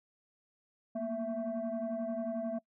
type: tone cluster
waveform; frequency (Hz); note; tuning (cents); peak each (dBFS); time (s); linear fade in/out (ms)
sine; 227.4 / 238.6 / 663; A#3 / A#3 / E5; -43 / +41 / +10; -38 / -37 / -34; 0.95-2.59; 10
effects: noise-tail reverb RT60 0.1 s tail -25 dB re dry + tanh soft clip ceiling -29 dBFS